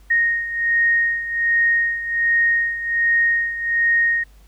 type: beating tone pair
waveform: sine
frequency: 1861 / 1862.3 Hz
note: A#6 / A#6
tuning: -3 / -2 cents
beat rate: 1.3 Hz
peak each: -17 / -22 dBFS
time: 0.1-4.24 s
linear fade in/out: 10 ms
effects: added 50 Hz sine -45 dBFS peak until 4.47 s + pink hiss -57 dBFS RMS until 4.47 s